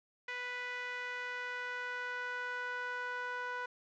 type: tone with band-pass filter sweep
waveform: sawtooth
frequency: 493.9 Hz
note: B4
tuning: in tune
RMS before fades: -40 dBFS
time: 0.28-3.66 s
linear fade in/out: 5 ms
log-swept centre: 2000 to 1300 Hz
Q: 3
effects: resampled to 16000 Hz + 11-bit

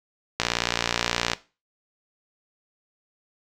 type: click train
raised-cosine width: 0.2 ms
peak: -4 dBFS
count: 56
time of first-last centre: 0.4-1.334 s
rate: 58.9 Hz
effects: noise-tail reverb RT60 0.3 s tail -17 dB re dry

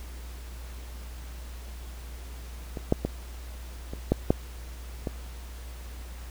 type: clicks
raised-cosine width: 2 ms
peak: -21 / -7 / -13 / -23 / -7 / -6 / -16 dBFS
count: 7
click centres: 2.772 / 2.924 / 3.05 / 3.935 / 4.12 / 4.305 / 5.072 s
effects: added 60 Hz sine -38 dBFS peak until 6.3 s + pink hiss -49 dBFS RMS until 6.3 s

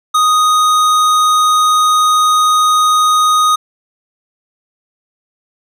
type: tone with hard clipping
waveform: sine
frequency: 1244.5 Hz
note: D#6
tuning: in tune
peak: -10 dBFS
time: 0.14-3.56 s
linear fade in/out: 10 ms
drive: 15 dB
effects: none

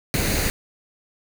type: noise with comb filter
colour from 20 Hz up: pink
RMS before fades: -22 dBFS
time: 0.14-0.5 s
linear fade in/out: 0 ms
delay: 0.46 ms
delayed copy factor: +0.5
effects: none

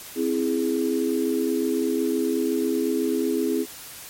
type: chord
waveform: sine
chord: C augmented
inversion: none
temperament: equal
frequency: 261.6 / 329.6 / 415.3 Hz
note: C4 / E4 / G#4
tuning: 0 / 0 / 0 cents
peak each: -25 dBFS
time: 0.15-3.66 s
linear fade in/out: 50 ms
effects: white hiss -40 dBFS RMS until 4.09 s + MP3 64 kbps

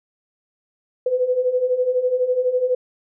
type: beating tone pair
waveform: sine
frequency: 493.9 / 505.9 Hz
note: B4 / B4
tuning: 0 / +42 cents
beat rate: 12 Hz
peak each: -23 / -18 dBFS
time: 1.06-2.75 s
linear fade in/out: 5 ms
effects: none

